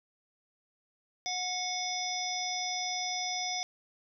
harmonic tone with a mistuned harmonic, 730 Hz, F#5, 24 cents flat, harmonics 1 / 3 / 5 / 7 / 8, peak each -37 / -39 / -39 / -36 / -40 dBFS, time 1.26-3.63 s, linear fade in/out 0 ms, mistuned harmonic 5, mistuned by -52 cents, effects none

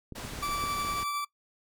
clicks, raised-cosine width 3 ms, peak -27 dBFS, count 8, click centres 0.123 / 0.25 / 0.335 / 0.388 / 0.492 / 0.639 / 0.849 / 0.938 s
pink low-pass noise, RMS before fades -40 dBFS, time 0.15-1.04 s, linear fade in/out 10 ms, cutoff 11000 Hz, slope 12 dB/octave
40% pulse tone with tremolo, 1162 Hz, D6, 19 cents flat, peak -28 dBFS, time 0.42-1.25 s, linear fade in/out 10 ms, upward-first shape sine, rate 11 Hz, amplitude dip 25%
effects noise-tail reverb RT60 0.1 s tail -20 dB re dry

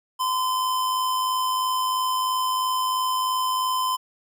square tone with amplitude modulation, 1025 Hz, C6, 36 cents flat, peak -21 dBFS, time 0.19-3.97 s, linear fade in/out 20 ms, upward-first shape sine, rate 103 Hz, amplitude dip 30%, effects none

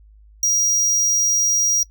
square tone, 5730 Hz, F8, 44 cents sharp, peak -15 dBFS, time 0.43-1.83 s, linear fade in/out 2 ms, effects noise-tail reverb RT60 0.1 s tail -23 dB re dry + added 52 Hz sine -45 dBFS peak until 1.9 s

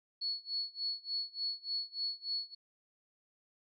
sine tone with tremolo, 4391 Hz, C#8, 17 cents flat, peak -32 dBFS, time 0.21-2.55 s, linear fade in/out 10 ms, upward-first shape sine, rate 3.4 Hz, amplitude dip 95%, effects none

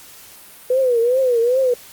sine tone with vibrato, 493.9 Hz, B4, in tune, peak -13 dBFS, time 0.7-1.74 s, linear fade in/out 5 ms, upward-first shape triangle, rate 2.5 Hz, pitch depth 150 cents each way, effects white hiss -42 dBFS RMS until 1.92 s + Opus 48 kbps

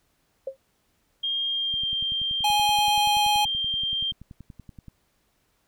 sine tone with exponential decay, 535 Hz, C5, 38 cents sharp, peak -24 dBFS, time 0.47-0.57 s, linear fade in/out 5 ms, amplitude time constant 21 ms
sine tone with pitch glide, 3219 to 3175 Hz, G7 to G7, +45 to +21 cents, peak -24 dBFS, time 1.23-4.12 s, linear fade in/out 10 ms, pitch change -24 cents, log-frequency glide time 1.48-1.88 s
click train, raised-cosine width 5 ms, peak -30 dBFS, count 34, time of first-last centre 1.74-4.883 s, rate 10.5 Hz
square tone with vibrato, 833 Hz, G#5, 5 cents sharp, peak -21 dBFS, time 2.44-3.45 s, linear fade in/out 5 ms, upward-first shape triangle, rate 8.4 Hz, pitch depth 9 cents each way
effects pink hiss -69 dBFS RMS until 5.67 s

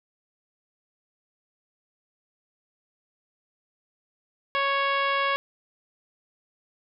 harmonic tone, 554.4 Hz, C#5, in tune, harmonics 1 / 2 / 3 / 4 / 5 / 6 / 7 / 8 / 9, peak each -30 / -25 / -30 / -31 / -34 / -35 / -44 / -47 / -47 dBFS, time 4.55-5.36 s, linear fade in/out 0 ms, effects none

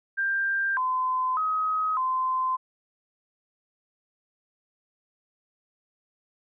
sine tone with pitch steps, 1587 / 1024 / 1266 / 1033 Hz, G6 / C6 / D#6 / C6, +21 / -38 / +30 / -22 cents, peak -23 dBFS, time 0.17-2.57 s, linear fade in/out 20 ms, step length 600 ms, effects none

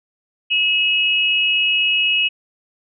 sine tone pair together, 2584 / 2900 Hz, E7 / F#7, -35 / -35 cents, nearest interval major second, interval 200 cents, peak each -17 dBFS, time 0.5-2.29 s, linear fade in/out 20 ms, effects none

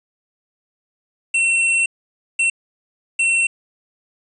square tone bursts at uneven times, 2709 Hz, E7, 47 cents sharp, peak -15 dBFS, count 3, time 1.34-1.86 / 2.39-2.5 / 3.19-3.47 s, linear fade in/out 5 ms, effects resampled to 24000 Hz + 8-bit

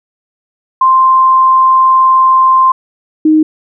sine tone pair in turn, 1046.5 / 311.1 Hz, C6 / D#4, 0 / 0 cents, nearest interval octave + major sixth, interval 2100 cents, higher first, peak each -4 dBFS, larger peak neither, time 0.81-2.72 / 3.25-3.43 s, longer first, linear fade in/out 5 ms, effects none

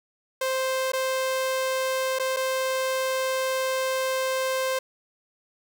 sawtooth tone with dropouts, 523.3 Hz, C5, in tune, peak -20 dBFS, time 0.41-4.79 s, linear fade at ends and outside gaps 5 ms, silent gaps 0.92-0.933 / 2.188-2.196 / 2.364-2.368 s, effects none

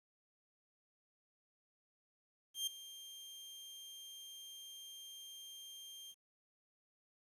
sawtooth tone with ADSR envelope, 3183 Hz, G7, 26 cents sharp, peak -31 dBFS, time 2.54-6.15 s, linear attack 130 ms, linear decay 7 ms, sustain -16 dB, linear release 51 ms, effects resampled to 32000 Hz + 11-bit

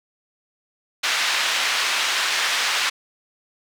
pink band-pass noise, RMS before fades -22 dBFS, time 1.03-2.9 s, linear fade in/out 10 ms, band 1500 to 4900 Hz, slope 12 dB/octave, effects none

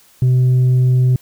triangle tone with tanh clipping, 127.1 Hz, C3, 50 cents flat, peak -10 dBFS, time 0.22-1.16 s, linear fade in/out 2 ms, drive 7 dB, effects white hiss -50 dBFS RMS until 1.21 s

